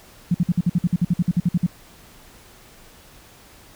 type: tone bursts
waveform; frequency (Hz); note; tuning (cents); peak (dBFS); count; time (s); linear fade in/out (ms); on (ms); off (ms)
sine; 174.7; F3; +1; -14; 16; 0.31-1.665; 5; 35; 53
effects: pink hiss -48 dBFS RMS until 3.75 s